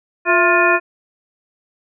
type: harmonic tone with a mistuned harmonic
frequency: 352.7 Hz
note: F4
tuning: 17 cents sharp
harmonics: 1 / 2 / 3 / 4 / 5 / 7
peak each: -18 / -18 / -18 / -18 / -18 / -18 dBFS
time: 0.25-0.8 s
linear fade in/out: 50 ms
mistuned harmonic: 2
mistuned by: -91 cents
effects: none